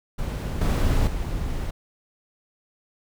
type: noise with level steps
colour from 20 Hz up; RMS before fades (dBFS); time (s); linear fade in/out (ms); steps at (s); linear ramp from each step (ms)
brown; -27 / -20 / -28; 0.18-1.71; 10; 0.61 / 1.07; 5
effects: none